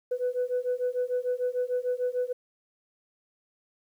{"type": "beating tone pair", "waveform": "sine", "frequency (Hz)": [493.9, 500.6], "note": ["B4", "B4"], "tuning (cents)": [0, 23], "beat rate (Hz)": 6.7, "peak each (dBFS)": -28, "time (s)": [0.11, 2.33], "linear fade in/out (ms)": 10, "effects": ["tanh soft clip ceiling -21 dBFS", "10-bit"]}